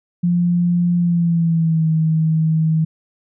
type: tone with pitch glide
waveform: sine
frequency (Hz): 174.61 to 159.2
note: F3 to D#3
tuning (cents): 0 to +40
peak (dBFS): -13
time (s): 0.23-2.85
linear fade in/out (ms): 10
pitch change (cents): -160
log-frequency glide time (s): 0.97-1.88
effects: none